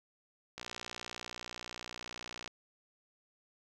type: click train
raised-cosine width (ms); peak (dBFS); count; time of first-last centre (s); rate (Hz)
0.2; -24; 115; 0.58-2.477; 60.1
effects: none